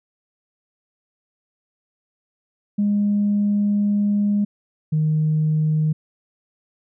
sine tone pair in turn, 205.1 / 154.85 Hz, G#3 / D#3, -21 / -8 cents, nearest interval perfect fourth, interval 487 cents, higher first, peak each -15 dBFS, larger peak neither, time 2.78-4.45 / 4.92-5.93 s, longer first, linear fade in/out 10 ms, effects tanh soft clip ceiling -12 dBFS

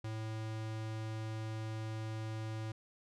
square tone, 110 Hz, A2, in tune, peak -39 dBFS, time 0.04-2.72 s, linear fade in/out 5 ms, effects low-pass 7000 Hz 12 dB/octave

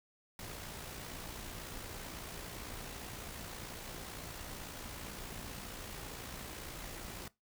pink noise with amplitude modulation, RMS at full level -44 dBFS, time 0.39-7.28 s, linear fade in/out 2 ms, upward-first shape sine, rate 58 Hz, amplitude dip 40%, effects noise-tail reverb RT60 0.2 s tail -20 dB re dry

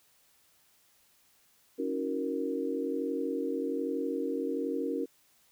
sine chord, D# minor seventh, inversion third, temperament equal with one note detuned, 277.2 / 318.4 / 370 / 466.2 Hz, C#4 / D#4 / F#4 / A#4, 0 / +40 / 0 / 0 cents, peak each -34 / -37 / -37 / -34 dBFS, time 1.78-5.06 s, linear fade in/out 20 ms, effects white hiss -66 dBFS RMS until 5.51 s

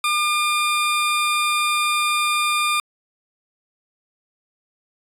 20% pulse tone, 1204 Hz, D6, 43 cents sharp, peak -13 dBFS, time 0.04-2.8 s, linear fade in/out 2 ms, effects resampled to 32000 Hz

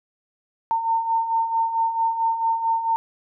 sine beating tone pair, 905 / 909.5 Hz, A5 / A#5, +48 / -43 cents, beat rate 4.5 Hz, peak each -27 / -20 dBFS, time 0.71-2.96 s, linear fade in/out 0 ms, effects none

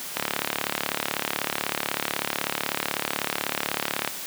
click train, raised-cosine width 0.3 ms, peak -7 dBFS, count 142, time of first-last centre 0.17-4.076 s, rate 36.1 Hz, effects white hiss -35 dBFS RMS until 4.26 s + high-pass 150 Hz 12 dB/octave

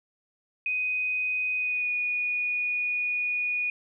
sine tone with pitch glide, 2500 to 2460 Hz, D#7 to D#7, +8 to -20 cents, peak -25 dBFS, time 0.66-3.7 s, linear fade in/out 2 ms, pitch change -28 cents, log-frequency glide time 1.57-1.91 s, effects none

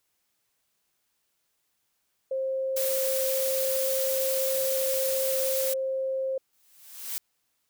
sine tone, 530 Hz, C5, 22 cents sharp, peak -26 dBFS, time 2.31-6.38 s, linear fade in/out 5 ms
blue noise, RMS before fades -30 dBFS, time 2.76-5.74 s, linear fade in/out 10 ms
blue noise with exponential growth, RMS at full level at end -30 dBFS, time 6.53-7.18 s, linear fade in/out 0 ms, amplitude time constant 140 ms
effects white hiss -75 dBFS RMS until 7.69 s

